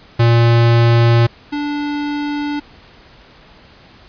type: tone pair in turn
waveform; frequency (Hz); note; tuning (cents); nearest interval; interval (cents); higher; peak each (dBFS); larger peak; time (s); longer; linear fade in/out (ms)
square; 117.2 / 292; A#2 / D4; +10 / -10; octave + major third; 1580; second; -9 / -19; first; 0.19-1.27 / 1.52-2.6; neither; 10
effects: pink hiss -44 dBFS RMS until 4.08 s + resampled to 11025 Hz